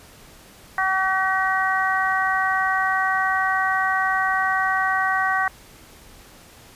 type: harmonic tone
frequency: 380 Hz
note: F#4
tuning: 46 cents sharp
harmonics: 2 / 3 / 4 / 5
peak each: -24 / -24 / -24 / -24 dBFS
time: 0.78-5.48 s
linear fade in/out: 2 ms
effects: pink hiss -47 dBFS RMS until 6.75 s + resampled to 32000 Hz